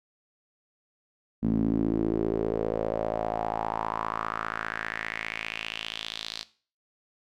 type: tone with band-pass filter sweep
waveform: sawtooth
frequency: 55 Hz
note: A1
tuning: in tune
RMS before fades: -30 dBFS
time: 1.42-6.44 s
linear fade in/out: 20 ms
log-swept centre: 230 to 4300 Hz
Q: 4
effects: noise-tail reverb RT60 0.4 s tail -17 dB re dry